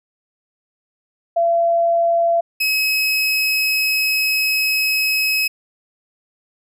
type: tone pair in turn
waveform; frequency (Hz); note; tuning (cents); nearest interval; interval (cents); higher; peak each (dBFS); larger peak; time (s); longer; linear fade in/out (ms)
sine / 30% pulse; 678 / 2560; E5 / D#7; +49 / +49; octave + major seventh; 2300; second; -13; neither; 1.36-2.41 / 2.6-5.48; second; 10
effects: none